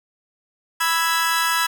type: chord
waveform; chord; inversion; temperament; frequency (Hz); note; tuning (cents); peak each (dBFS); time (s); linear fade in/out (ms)
sawtooth; E major; second; equal; 987.8 / 1318.5 / 1661.2; B5 / E6 / G#6; 0 / 0 / 0; -19; 0.8-1.67; 10
effects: none